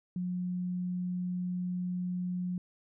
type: tone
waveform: sine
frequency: 180 Hz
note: F#3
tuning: 47 cents flat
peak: -31 dBFS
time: 0.16-2.58 s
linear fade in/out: 2 ms
effects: none